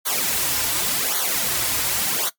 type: noise with flanger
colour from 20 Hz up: white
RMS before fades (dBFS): -22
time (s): 0.05-2.3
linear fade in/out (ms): 20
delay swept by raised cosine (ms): 0.38 to 5.38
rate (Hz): 0.89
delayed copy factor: -0.8
effects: noise-tail reverb RT60 0.1 s tail -18 dB re dry + MP3 96 kbps